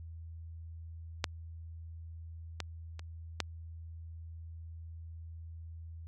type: clicks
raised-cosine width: 0.2 ms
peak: -11 / -18 / -28 / -13 dBFS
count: 4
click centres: 1.242 / 2.603 / 2.994 / 3.403 s
effects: added 82 Hz sine -43 dBFS peak until 6.07 s + MP3 96 kbps